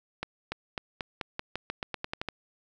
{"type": "accelerating click train", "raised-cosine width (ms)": 0.3, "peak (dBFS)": -16, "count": 14, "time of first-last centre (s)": [0.23, 2.287], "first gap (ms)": 290, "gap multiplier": 0.89, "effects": []}